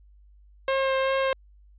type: tone with vibrato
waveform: sawtooth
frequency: 534 Hz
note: C5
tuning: 35 cents sharp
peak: -18 dBFS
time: 0.68-1.33 s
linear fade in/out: 2 ms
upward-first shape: sine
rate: 2.6 Hz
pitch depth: 11 cents each way
effects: added 50 Hz sine -51 dBFS peak until 1.78 s + resampled to 8000 Hz